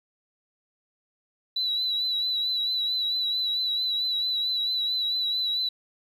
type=tone with vibrato; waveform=sine; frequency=3951 Hz; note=B7; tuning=in tune; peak=-23 dBFS; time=1.56-5.69 s; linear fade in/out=5 ms; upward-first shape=triangle; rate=4.5 Hz; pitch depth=48 cents each way; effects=tanh soft clip ceiling -19 dBFS + 10-bit